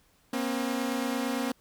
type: tone pair together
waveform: sawtooth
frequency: 239.7 / 268.5 Hz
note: A#3 / C4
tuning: +48 / +45 cents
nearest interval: major second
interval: 197 cents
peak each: -27 dBFS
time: 0.33-1.52 s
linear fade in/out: 5 ms
effects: pink hiss -65 dBFS RMS until 1.6 s